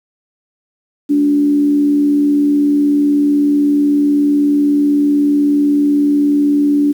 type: tone with frequency modulation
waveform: sine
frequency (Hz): 290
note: D4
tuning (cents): -22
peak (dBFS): -9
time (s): 1.09-6.93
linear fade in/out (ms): 20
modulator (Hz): 76.1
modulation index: 0.28
effects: 7-bit